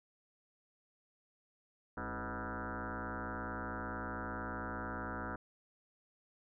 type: tone with frequency modulation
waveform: sine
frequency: 622.3 Hz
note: D#5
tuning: in tune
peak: -38 dBFS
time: 1.97-5.36 s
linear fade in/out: 5 ms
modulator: 118 Hz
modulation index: 7.9
effects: none